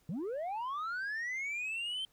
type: linear sweep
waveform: sine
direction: up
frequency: 140.9 to 3136 Hz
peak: -32 dBFS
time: 0.09-2.05 s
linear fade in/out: 2 ms
effects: tanh soft clip ceiling -34 dBFS + pink hiss -70 dBFS RMS until 2.12 s